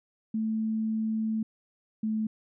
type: tone pair in turn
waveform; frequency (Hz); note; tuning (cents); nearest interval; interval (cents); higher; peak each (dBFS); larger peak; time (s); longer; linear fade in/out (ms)
sine; 220 / 217.9; A3 / A3; 0 / -17; unison; 17; first; -26; neither; 0.34-1.43 / 2.03-2.27; first; 5
effects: none